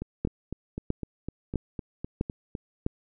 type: two click trains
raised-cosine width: 3 ms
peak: -20 / -13 dBFS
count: 11 / 5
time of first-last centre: 0.02-2.552 / 0.25-2.864 s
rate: 3.95 / 1.53 Hz
effects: none